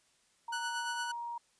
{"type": "tone with pitch glide", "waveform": "sine", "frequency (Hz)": [932.3, 943.1], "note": ["A#5", "A#5"], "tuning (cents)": [0, 20], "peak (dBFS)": -37, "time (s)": [0.48, 1.38], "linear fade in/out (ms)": 5, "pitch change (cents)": 20, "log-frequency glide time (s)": [0.58, 1.09]}
{"type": "tone with tremolo", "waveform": "sawtooth", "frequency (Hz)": 1480, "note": "F#6", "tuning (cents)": 0, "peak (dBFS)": -31, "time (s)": [0.52, 1.12], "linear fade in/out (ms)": 10, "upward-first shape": "sine", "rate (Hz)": 8.7, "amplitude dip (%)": 45}
{"effects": ["white hiss -70 dBFS RMS until 1.59 s", "resampled to 22050 Hz"]}